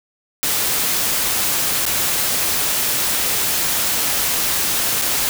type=noise with dropouts; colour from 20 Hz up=white; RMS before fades=-19 dBFS; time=0.43-5.29 s; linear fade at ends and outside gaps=0 ms; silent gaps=1.854-1.864 / 5.015-5.02 s; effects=none